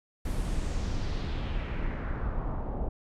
brown noise with low-pass filter sweep, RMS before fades -31 dBFS, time 0.25-2.89 s, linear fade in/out 5 ms, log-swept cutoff 12000 to 700 Hz, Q 2, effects none

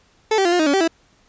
30% pulse tone with pitch steps, 437.1 / 386.9 / 346.2 / 354.9 / 312.6 / 283.1 / 387.2 / 329.3 Hz, A4 / G4 / F4 / F4 / D#4 / C#4 / G4 / E4, -11 / -23 / -15 / +28 / +8 / +37 / -21 / -2 cents, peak -12 dBFS, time 0.31-0.878 s, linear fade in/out 5 ms, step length 71 ms, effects pink hiss -57 dBFS RMS until 1.28 s + resampled to 16000 Hz

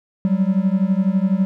triangle beating tone pair, 185 / 197 Hz, F#3 / G3, 0 / +9 cents, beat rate 12 Hz, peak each -16 dBFS, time 0.25-1.45 s, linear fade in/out 0 ms, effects none

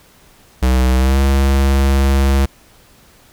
square tone with pitch glide, 63.9 to 68.09 Hz, C2 to C#2, -40 to -30 cents, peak -11 dBFS, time 0.62-2.46 s, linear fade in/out 10 ms, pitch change +110 cents, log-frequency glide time 0.96-1.19 s, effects pink hiss -48 dBFS RMS until 3.32 s

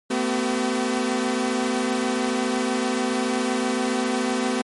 sawtooth tone cluster, 225.4 / 252.9 / 382.5 Hz, A3 / B3 / G4, +42 / +41 / -42 cents, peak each -23 / -20 / -24 dBFS, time 0.1-4.62 s, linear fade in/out 10 ms, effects MP3 48 kbps

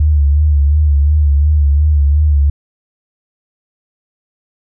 sine tone with vibrato, 73.42 Hz, D2, in tune, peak -7 dBFS, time 0-2.5 s, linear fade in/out 5 ms, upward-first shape sine, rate 2.8 Hz, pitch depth 68 cents each way, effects none

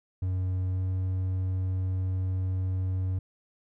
triangle tone with pitch glide, 92.5 to 93.2 Hz, F#2 to F#2, 0 to +13 cents, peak -24 dBFS, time 0.22-3.19 s, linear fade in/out 5 ms, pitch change +13 cents, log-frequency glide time 0.71-0.8 s, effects none

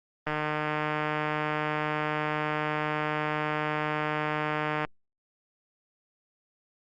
click train, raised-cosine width 0.5 ms, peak -14 dBFS, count 697, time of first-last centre 0.27-4.849 s, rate 152 Hz, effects Opus 24 kbps

